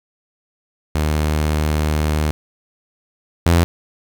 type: tone pair in turn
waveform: sawtooth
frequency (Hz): 76.4 / 84.94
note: D#2 / F2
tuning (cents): -31 / -48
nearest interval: major second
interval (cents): 183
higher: second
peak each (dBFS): -12 / -7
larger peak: second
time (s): 0.95-2.31 / 3.46-3.64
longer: first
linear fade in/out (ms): 0
effects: 7-bit